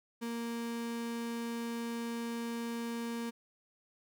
35% pulse tone, 233.1 Hz, A#3, in tune, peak -34 dBFS, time 0.21-3.31 s, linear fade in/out 20 ms, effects none

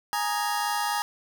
sawtooth chord, Ab suspended second, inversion none, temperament just, 830.6 / 934.4 / 1245.9 Hz, Ab5 / Bb5 / Eb6, 0 / +4 / +2 cents, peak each -24 / -26 / -28 dBFS, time 0.13-1.02 s, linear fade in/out 0 ms, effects none

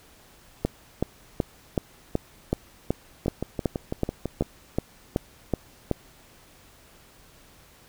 two click trains, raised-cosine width 2 ms, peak -9 / -14 dBFS, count 15 / 8, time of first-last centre 0.65-5.913 / 3.26-4.423 s, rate 2.66 / 6.02 Hz, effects pink hiss -54 dBFS RMS until 7.88 s

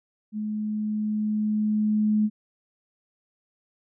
sine tone with level ramp, 212.9 Hz, G#3, 43 cents sharp, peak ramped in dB -27 to -18 dBFS, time 0.32-2.3 s, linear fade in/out 50 ms, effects none

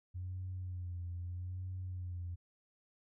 sine tone with vibrato, 89.9 Hz, F#2, 49 cents flat, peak -38 dBFS, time 0.14-2.36 s, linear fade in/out 20 ms, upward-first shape sine, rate 0.79 Hz, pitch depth 50 cents each way, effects tanh soft clip ceiling -34 dBFS

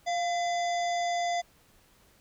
harmonic tone with a mistuned harmonic, 698.5 Hz, F5, in tune, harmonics 1 / 3 / 5 / 7 / 9 / 10, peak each -27 / -37 / -41 / -44 / -46 / -47 dBFS, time 0.06-1.42 s, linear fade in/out 20 ms, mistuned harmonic 3, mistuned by -61 cents, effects pink hiss -62 dBFS RMS until 2.2 s

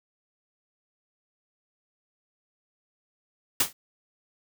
white noise with exponential decay, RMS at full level -17 dBFS, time 3.6-3.73 s, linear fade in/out 5 ms, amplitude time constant 28 ms, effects none

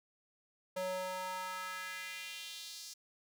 square tone with high-pass filter sweep, 185 Hz, F#3, in tune, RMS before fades -42 dBFS, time 0.76-2.94 s, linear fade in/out 10 ms, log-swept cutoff 480 to 5400 Hz, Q 2.3, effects none

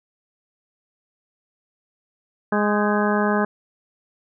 harmonic tone with a mistuned harmonic, 207.7 Hz, G#3, in tune, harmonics 1 / 2 / 3 / 4 / 5 / 6 / 7 / 8, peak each -21 / -24 / -26 / -27 / -28 / -29 / -29 / -30 dBFS, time 2.52-3.45 s, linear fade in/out 5 ms, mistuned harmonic 7, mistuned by +89 cents, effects none

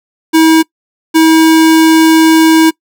square tone pair in turn, 321.2 / 321.2 Hz, E4 / E4, -45 / -45 cents, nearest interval unison, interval 0 cents, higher neither, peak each -4 dBFS, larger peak neither, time 0.33-0.63 / 1.14-2.71 s, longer second, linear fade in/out 20 ms, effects noise-tail reverb RT60 0.1 s tail -24 dB re dry

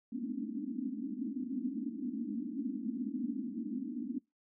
white band-pass noise, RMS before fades -38 dBFS, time 0.12-4.19 s, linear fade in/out 10 ms, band 210 to 300 Hz, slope 96 dB/octave, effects noise-tail reverb RT60 0.2 s tail -23 dB re dry

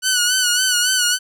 10% pulse tone with vibrato, 1480 Hz, F#6, in tune, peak -6 dBFS, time 0.02-1.19 s, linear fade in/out 50 ms, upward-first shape sine, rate 3.6 Hz, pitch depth 57 cents each way, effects none

